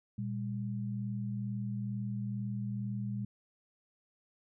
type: tone pair together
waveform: sine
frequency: 118.98 / 201.2 Hz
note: A#2 / G3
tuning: +36 / +45 cents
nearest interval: major sixth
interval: 909 cents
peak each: -36 / -37 dBFS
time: 0.18-3.25 s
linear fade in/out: 5 ms
effects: none